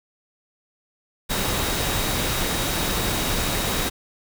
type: tone in noise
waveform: sine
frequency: 3790 Hz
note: A#7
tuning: 28 cents sharp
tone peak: -34 dBFS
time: 1.29-3.9 s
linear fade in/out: 20 ms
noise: pink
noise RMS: -24 dBFS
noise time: 1.29-3.9 s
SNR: -13 dB
effects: none